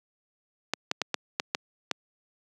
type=clicks; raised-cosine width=0.2 ms; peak=-8 dBFS; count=7; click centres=0.736 / 0.914 / 1.017 / 1.143 / 1.399 / 1.549 / 1.913 s; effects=high-pass 200 Hz 12 dB/octave